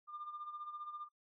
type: tone with tremolo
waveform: sine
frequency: 1200 Hz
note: D6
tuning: 37 cents sharp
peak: -40 dBFS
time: 0.07-1.09 s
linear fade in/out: 50 ms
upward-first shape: sine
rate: 15 Hz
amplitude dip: 65%
effects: noise-tail reverb RT60 0.1 s tail -26 dB re dry + tanh soft clip ceiling -38 dBFS